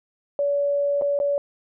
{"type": "tone with dropouts", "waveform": "sine", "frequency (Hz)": 570, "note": "C#5", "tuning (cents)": 48, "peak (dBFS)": -19, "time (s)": [0.39, 1.38], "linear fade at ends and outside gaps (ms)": 1, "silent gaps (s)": [[1.013, 1.02], [1.19, 1.2]], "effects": []}